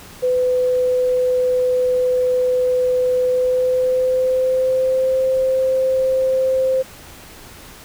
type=tone with pitch glide; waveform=sine; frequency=503 to 522.8 Hz; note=B4 to C5; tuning=+32 to -1 cents; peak=-14 dBFS; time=0.22-6.83 s; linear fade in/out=20 ms; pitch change=+67 cents; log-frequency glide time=3.24-5.21 s; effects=pink hiss -40 dBFS RMS until 7.84 s